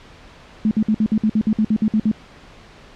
sine tone bursts, 215.9 Hz, A3, 33 cents flat, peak -13 dBFS, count 13, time 0.65-2.115 s, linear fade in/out 2 ms, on 61 ms, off 56 ms, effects pink hiss -44 dBFS RMS until 2.95 s + low-pass 4000 Hz 12 dB/octave

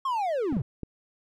triangle linear sweep, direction down, 1100 to 103.83 Hz, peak -23 dBFS, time 0.05-0.62 s, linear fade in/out 5 ms
clicks, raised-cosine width 3 ms, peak -21 dBFS, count 3, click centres 0.526 / 0.568 / 0.833 s
effects none

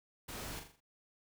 pink noise with echo, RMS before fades -45 dBFS, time 0.28-0.6 s, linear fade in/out 10 ms, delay 41 ms, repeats 5, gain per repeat -6 dB, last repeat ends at 0.805 s, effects none

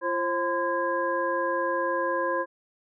sine tone cluster, 342.8 / 533 / 1023 / 1637 Hz, F4 / C5 / C6 / G#6, -32 / +32 / -39 / -25 cents, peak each -32 / -28 / -28 / -32 dBFS, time 0.01-2.46 s, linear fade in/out 50 ms, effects none

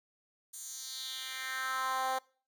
10% pulse tone with high-pass filter sweep, 261.6 Hz, C4, in tune, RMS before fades -37 dBFS, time 0.53-2.19 s, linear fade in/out 10 ms, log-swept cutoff 8300 to 650 Hz, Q 2.5, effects noise-tail reverb RT60 0.4 s tail -23 dB re dry

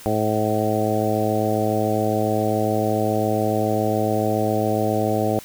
harmonic tone with a mistuned harmonic, 107.2 Hz, A2, 45 cents flat, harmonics 1 / 2 / 3 / 4 / 5 / 6 / 7, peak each -26 / -26 / -26 / -26 / -26 / -26 / -26 dBFS, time 0.06-5.39 s, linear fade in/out 0 ms, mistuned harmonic 7, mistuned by +17 cents, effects white hiss -42 dBFS RMS until 5.44 s

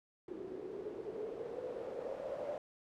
blue noise with low-pass filter sweep, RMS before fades -43 dBFS, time 0.28-2.58 s, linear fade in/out 2 ms, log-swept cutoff 360 to 580 Hz, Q 8.5, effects none

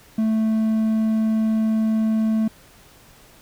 triangle tone, 220 Hz, A3, in tune, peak -15 dBFS, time 0.18-2.48 s, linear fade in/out 5 ms, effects pink hiss -50 dBFS RMS until 3.41 s

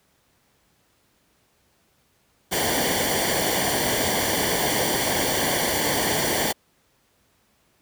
pink noise with comb filter, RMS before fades -23 dBFS, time 2.51-6.53 s, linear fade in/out 20 ms, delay 0.77 ms, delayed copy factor -0.75, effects pink hiss -64 dBFS RMS until 7.81 s + high-pass 60 Hz 12 dB/octave

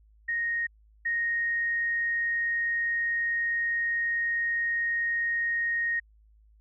sine tone pair in turn, 1864.7 / 1864.7 Hz, A#6 / A#6, 0 / 0 cents, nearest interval unison, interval 0 cents, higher neither, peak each -26 / -25 dBFS, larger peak second, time 0.28-0.67 / 1.05-6 s, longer second, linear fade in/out 10 ms, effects added 53 Hz sine -56 dBFS peak until 6.6 s

